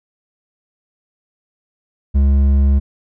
sine tone with hard clipping, 69.3 Hz, C#2, in tune, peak -11 dBFS, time 2.14-2.8 s, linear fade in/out 20 ms, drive 6 dB, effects none

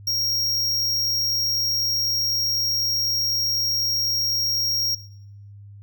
square tone, 5588 Hz, F8, in tune, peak -21 dBFS, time 0.07-4.95 s, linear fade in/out 5 ms, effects noise-tail reverb RT60 0.7 s tail -18 dB re dry + added 101 Hz sine -40 dBFS peak until 5.82 s

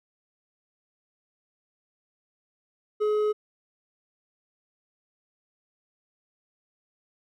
sine tone with hard clipping, 423.4 Hz, G#4, 33 cents sharp, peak -23 dBFS, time 3-3.33 s, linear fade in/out 20 ms, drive 5 dB, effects none

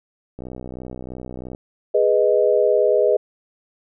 click train, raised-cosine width 2 ms, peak -20 dBFS, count 74, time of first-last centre 0.39-1.549 s, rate 63 Hz
sine chord, G# minor, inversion none, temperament equal, 415.3 / 493.9 / 622.3 Hz, G#4 / B4 / D#5, 0 / 0 / 0 cents, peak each -18 dBFS, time 1.94-3.17 s, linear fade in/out 10 ms
effects none

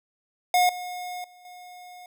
square tone with level steps, 721 Hz, F#5, 45 cents flat, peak -18 / -33 / -50 / -43 dBFS, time 0.54-2.06 s, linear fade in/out 2 ms, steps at 0.69 / 1.24 / 1.45 s, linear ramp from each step 2 ms, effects none

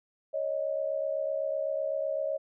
sine tone pair together, 554.4 / 622.3 Hz, C#5 / D#5, 0 / 0 cents, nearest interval major second, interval 200 cents, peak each -31 / -31 dBFS, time 0.33-2.38 s, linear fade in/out 20 ms, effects none

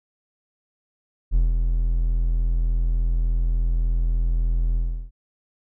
triangle tone with ADSR envelope, 41.72 Hz, E1, 22 cents sharp, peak -12 dBFS, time 1.31-5.11 s, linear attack 41 ms, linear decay 170 ms, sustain -4 dB, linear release 350 ms, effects none

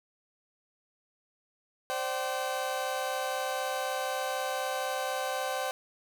30% pulse chord, C suspended second, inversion none, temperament equal with one note detuned, 523.3 / 587.3 / 768.3 Hz, C5 / D5 / G5, 0 / 0 / -35 cents, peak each -32 / -35 / -31 dBFS, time 1.9-5.71 s, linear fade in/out 0 ms, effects none

